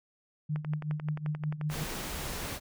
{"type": "tone with tremolo", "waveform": "sine", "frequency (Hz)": 151.5, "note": "D#3", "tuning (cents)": -46, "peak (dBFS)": -27, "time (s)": [0.49, 1.84], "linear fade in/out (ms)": 10, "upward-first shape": "triangle", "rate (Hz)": 5.3, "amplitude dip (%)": 85}
{"type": "click train", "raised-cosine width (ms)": 0.5, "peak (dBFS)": -26, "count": 14, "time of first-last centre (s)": [0.56, 1.7], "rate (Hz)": 11.4}
{"type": "noise", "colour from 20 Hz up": "pink", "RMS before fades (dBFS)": -37, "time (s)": [1.69, 2.6], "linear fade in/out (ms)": 50}
{"effects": []}